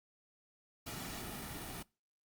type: noise with comb filter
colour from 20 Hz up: pink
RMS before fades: -44 dBFS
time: 0.86-1.83 s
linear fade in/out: 10 ms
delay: 1.9 ms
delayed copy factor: -0.5
effects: noise-tail reverb RT60 0.3 s tail -24 dB re dry + Opus 48 kbps